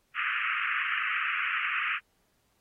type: band-pass noise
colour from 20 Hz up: pink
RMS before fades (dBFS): -30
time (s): 0.14-2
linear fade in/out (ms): 50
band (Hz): 1200 to 2800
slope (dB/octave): 96
effects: pink hiss -72 dBFS RMS until 2.6 s + AAC 48 kbps